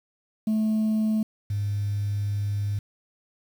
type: tone pair in turn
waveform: sine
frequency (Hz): 217.2 / 102.15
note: A3 / G#2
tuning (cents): -22 / -28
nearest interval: octave + minor second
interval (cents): 1306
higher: first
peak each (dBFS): -18 / -23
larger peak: first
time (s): 0.47-1.23 / 1.5-2.79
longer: second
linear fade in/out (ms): 5
effects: tanh soft clip ceiling -20 dBFS + 8-bit